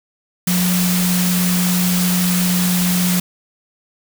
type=tone in noise; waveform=sine; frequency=180 Hz; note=F#3; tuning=47 cents flat; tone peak=-15 dBFS; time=0.47-3.2 s; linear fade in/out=5 ms; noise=white; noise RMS=-21 dBFS; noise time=0.47-3.2 s; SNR=+3 dB; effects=none